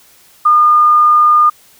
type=tone; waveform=sine; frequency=1215 Hz; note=D#6; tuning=42 cents flat; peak=-5 dBFS; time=0.45-1.5 s; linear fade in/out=10 ms; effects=white hiss -46 dBFS RMS until 1.79 s